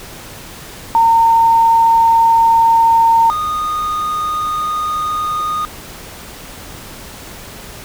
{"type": "tone pair in turn", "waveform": ["sine", "triangle"], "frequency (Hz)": [914, 1232.2], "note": ["A#5", "D#6"], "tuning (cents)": [-34, -17], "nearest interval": "perfect fourth", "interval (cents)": 517, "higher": "second", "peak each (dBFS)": [-7, -14], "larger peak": "first", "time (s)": [[0.95, 3.3], [3.3, 5.65]], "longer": "neither", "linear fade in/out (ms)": 0, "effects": ["pink hiss -33 dBFS RMS until 7.84 s"]}